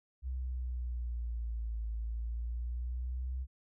sine exponential two-way sweep, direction down then up, 64.7 to 54.9 to 64.7 Hz, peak -34 dBFS, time 0.22-3.47 s, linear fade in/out 50 ms, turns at 1.87 s, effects none

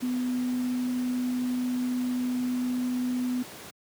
sine tone in noise, 250 Hz, B3, 21 cents sharp, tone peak -25 dBFS, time 0.02-3.43 s, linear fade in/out 10 ms, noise pink, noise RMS -43 dBFS, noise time 0-3.71 s, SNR +15 dB, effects high-pass 150 Hz 12 dB/octave

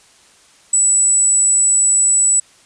sine tone, 7902 Hz, B8, in tune, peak -10 dBFS, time 0.73-2.4 s, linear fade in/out 5 ms, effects white hiss -49 dBFS RMS until 2.65 s + resampled to 22050 Hz

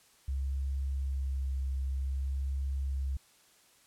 sine tone with vibrato, 67.4 Hz, C#2, 48 cents flat, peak -30 dBFS, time 0.28-3.17 s, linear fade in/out 5 ms, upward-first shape sine, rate 0.53 Hz, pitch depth 17 cents each way, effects white hiss -63 dBFS RMS until 3.86 s + low-pass 11000 Hz 12 dB/octave

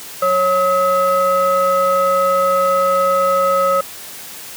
triangle ring-modulated tone, 365.3 Hz, F#4, 22 cents flat, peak -7 dBFS, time 0.22-3.81 s, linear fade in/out 5 ms, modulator 914 Hz, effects white hiss -33 dBFS RMS until 4.56 s + high-pass 80 Hz 12 dB/octave

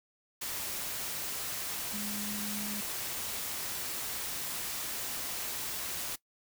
sine tone in noise, 207.7 Hz, G#3, in tune, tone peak -39 dBFS, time 1.93-2.81 s, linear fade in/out 10 ms, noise white, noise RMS -37 dBFS, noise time 0.41-6.16 s, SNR -5 dB, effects noise-tail reverb RT60 0.1 s tail -19 dB re dry

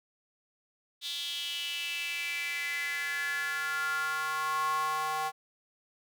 square tone with high-pass filter sweep, 155.5 Hz, D#3, 1 cent flat, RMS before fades -33 dBFS, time 1.01-5.32 s, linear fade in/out 50 ms, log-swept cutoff 3600 to 880 Hz, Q 6.1, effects none

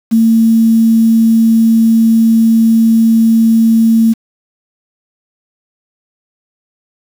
sine tone with quantisation, 225.9 Hz, A3, 46 cents sharp, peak -5 dBFS, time 0.11-4.14 s, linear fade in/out 20 ms, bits 5, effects none

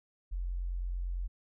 sine tone, 44.42 Hz, F1, 30 cents sharp, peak -32 dBFS, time 0.31-1.28 s, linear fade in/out 20 ms, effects none

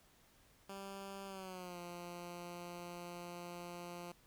10% pulse tone with pitch glide, 196 to 174.62 Hz, G3 to F3, 0 to 0 cents, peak -38 dBFS, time 0.69-4.12 s, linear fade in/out 5 ms, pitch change -200 cents, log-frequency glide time 1.26-1.79 s, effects pink hiss -68 dBFS RMS until 4.26 s

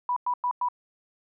sine tone bursts, 984 Hz, B5, 7 cents flat, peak -23 dBFS, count 4, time 0.09-0.686 s, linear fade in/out 2 ms, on 74 ms, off 100 ms, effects none

